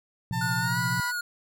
sine chord, Bb suspended second, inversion none, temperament just, 116.54 / 131.11 / 174.81 Hz, Bb2 / C3 / F3, 0 / +4 / +2 cents, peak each -32 dBFS, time 0.31-1 s, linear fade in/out 0 ms
30% pulse tone with pitch glide, 895 to 981.7 Hz, A5 to B5, +29 to -11 cents, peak -28 dBFS, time 0.32-1.12 s, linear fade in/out 20 ms, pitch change +160 cents, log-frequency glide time 0.6-0.79 s
square tone with vibrato, 1445 Hz, F#6, 41 cents flat, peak -29 dBFS, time 0.41-1.21 s, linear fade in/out 5 ms, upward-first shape sine, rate 6 Hz, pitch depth 18 cents each way
effects none

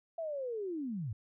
sine linear sweep, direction down, 675 to 94.8 Hz, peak -35 dBFS, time 0.18-1.13 s, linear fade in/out 5 ms, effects none

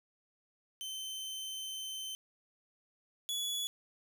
sawtooth tone pair in turn, 3083 / 3402 Hz, G7 / G#7, -29 / +41 cents, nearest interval major second, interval 170 cents, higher second, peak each -36 / -31 dBFS, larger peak second, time 0.81-2.15 / 3.29-3.67 s, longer first, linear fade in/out 0 ms, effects none

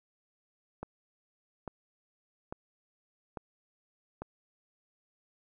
click train, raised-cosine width 1 ms, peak -24 dBFS, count 5, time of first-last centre 0.83-4.22 s, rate 1.18 Hz, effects none

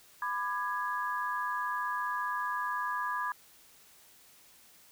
sine chord, G# diminished, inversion first, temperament just, 996.7 / 1196.1 / 1661.2 Hz, B5 / D6 / G#6, +16 / +31 / 0 cents, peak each -34 / -36 / -36 dBFS, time 0.22-3.32 s, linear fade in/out 2 ms, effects white hiss -59 dBFS RMS until 4.91 s

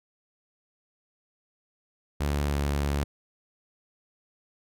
sawtooth tone with pitch glide, 72.3 to 71.43 Hz, D2 to D2, -27 to -47 cents, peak -21 dBFS, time 2.2-3.04 s, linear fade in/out 10 ms, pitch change -20 cents, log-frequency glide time 2.48-2.57 s, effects none

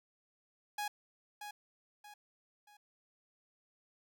sawtooth tone with echo, 830.6 Hz, G#5, in tune, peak -32 dBFS, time 0.78-0.88 s, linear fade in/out 5 ms, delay 630 ms, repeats 3, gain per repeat -8 dB, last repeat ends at 2.77 s, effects none

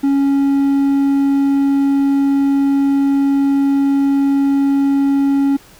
triangle tone, 277.3 Hz, C#4, 1 cent sharp, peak -9 dBFS, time 0.03-5.57 s, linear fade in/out 10 ms, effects pink hiss -44 dBFS RMS until 5.79 s

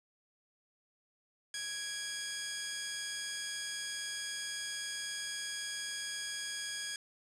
10% pulse tone pair together, 1657.3 / 2349 Hz, G#6 / D7, -4 / 0 cents, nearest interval tritone, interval 604 cents, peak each -29 / -38 dBFS, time 1.54-6.96 s, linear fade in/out 2 ms, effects resampled to 22050 Hz + 9-bit

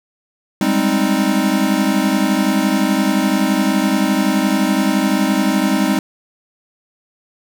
square chord, Ab major seventh, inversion third, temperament equal, 196 / 207.7 / 261.6 / 311.1 Hz, G3 / Ab3 / C4 / Eb4, 0 / 0 / 0 / 0 cents, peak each -20 dBFS, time 0.61-5.99 s, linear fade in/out 2 ms, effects none

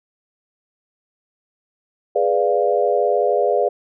sine chord, G# diminished seventh, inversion none, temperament equal, 415.3 / 493.9 / 587.3 / 698.5 Hz, G#4 / B4 / D5 / F5, 0 / 0 / 0 / 0 cents, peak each -20 / -20 / -20 / -21 dBFS, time 2.15-3.69 s, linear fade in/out 10 ms, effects none

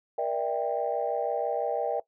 sine chord, E half-diminished seventh, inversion second, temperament just, 474.7 / 593.3 / 659.3 / 791.1 Hz, Bb4 / D5 / E5 / G5, +31 / +18 / 0 / +16 cents, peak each -31 dBFS, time 0.18-2 s, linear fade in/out 5 ms, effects noise-tail reverb RT60 0.1 s tail -19 dB re dry + tanh soft clip ceiling -16 dBFS

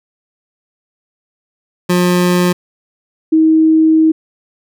25% pulse / sine tone pair in turn, 178.3 / 317.7 Hz, F3 / D#4, +36 / +36 cents, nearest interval minor seventh, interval 1000 cents, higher second, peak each -6 / -6 dBFS, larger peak neither, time 1.89-2.53 / 3.32-4.12 s, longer second, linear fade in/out 10 ms, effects none

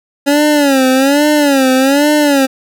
25% pulse tone with vibrato, 279 Hz, C#4, 11 cents sharp, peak -4 dBFS, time 0.26-2.47 s, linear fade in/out 20 ms, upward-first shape sine, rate 1.2 Hz, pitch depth 130 cents each way, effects none

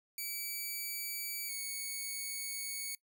5% pulse tone pair in turn, 2300 / 2226 Hz, D7 / C#7, -37 / +7 cents, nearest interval minor second, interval 56 cents, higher first, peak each -28 dBFS, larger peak neither, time 0.18-1.49 / 1.49-2.95 s, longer second, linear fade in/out 2 ms, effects noise-tail reverb RT60 0.1 s tail -23 dB re dry

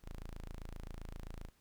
sawtooth tone, 27.62 Hz, A0, 8 cents sharp, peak -40 dBFS, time 0.02-1.51 s, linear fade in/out 50 ms, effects pink hiss -72 dBFS RMS until 1.6 s

